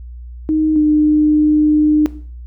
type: tone pair in turn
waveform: sine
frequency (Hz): 311.1 / 302.9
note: D#4 / D#4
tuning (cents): 0 / -46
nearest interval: unison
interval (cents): 46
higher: first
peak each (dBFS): -12 / -9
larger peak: second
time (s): 0.49-0.76 / 0.76-2.06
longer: second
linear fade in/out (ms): 0
effects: noise-tail reverb RT60 0.5 s tail -17 dB re dry + added 60 Hz sine -29 dBFS peak until 2.46 s